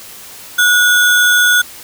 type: tone with sample-and-hold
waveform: sine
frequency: 1457 Hz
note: F#6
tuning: 27 cents flat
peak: -7 dBFS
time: 0.58-1.62 s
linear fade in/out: 10 ms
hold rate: 4900 Hz
effects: white hiss -34 dBFS RMS until 1.83 s